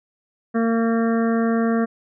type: harmonic tone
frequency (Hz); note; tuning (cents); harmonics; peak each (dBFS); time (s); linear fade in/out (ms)
228.5; A#3; -34; 1 / 2 / 3 / 5 / 6 / 7 / 8; -18 / -24 / -28 / -32 / -34 / -35 / -36; 0.54-1.86; 20
effects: none